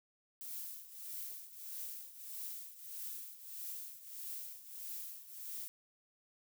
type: noise with tremolo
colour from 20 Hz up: violet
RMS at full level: -43 dBFS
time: 0.41-5.68 s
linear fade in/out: 0 ms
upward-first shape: triangle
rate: 1.6 Hz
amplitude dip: 80%
effects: none